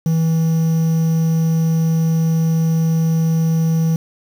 triangle tone with quantisation, 162.3 Hz, E3, 27 cents flat, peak -11 dBFS, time 0.06-3.96 s, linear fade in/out 2 ms, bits 6, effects none

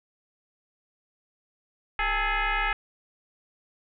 sine tone with frequency modulation, 390 Hz, G4, 9 cents flat, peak -23 dBFS, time 1.99-2.73 s, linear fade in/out 2 ms, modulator 424 Hz, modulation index 5.3, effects none

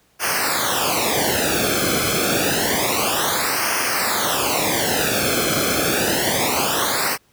pink noise with flanger, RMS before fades -20 dBFS, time 0.19-7.18 s, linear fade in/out 50 ms, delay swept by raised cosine 0.26 to 1.08 ms, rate 0.28 Hz, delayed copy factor -1, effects pink hiss -59 dBFS RMS until 7.32 s + high-pass 60 Hz 12 dB/octave

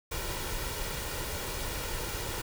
pink noise with comb filter, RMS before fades -35 dBFS, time 0.11-2.42 s, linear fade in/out 10 ms, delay 2.1 ms, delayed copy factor +0.5, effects none

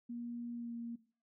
sine tone with pitch glide, 237.8 to 234.1 Hz, A#3 to A#3, +35 to +8 cents, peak -40 dBFS, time 0.09-0.96 s, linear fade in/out 10 ms, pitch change -27 cents, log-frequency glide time 0.53-0.74 s, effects noise-tail reverb RT60 0.4 s tail -17 dB re dry

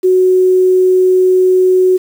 sine tone with quantisation, 370 Hz, F#4, in tune, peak -6 dBFS, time 0.03-1.98 s, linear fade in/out 20 ms, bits 6, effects none

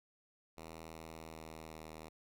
5% pulse tone with pitch steps, 81 / 80.35 / 79.7 / 79.06 Hz, E2 / E2 / D#2 / D#2, -30 / -44 / +42 / +28 cents, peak -37 dBFS, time 0.57-2.09 s, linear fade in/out 10 ms, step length 380 ms, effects none

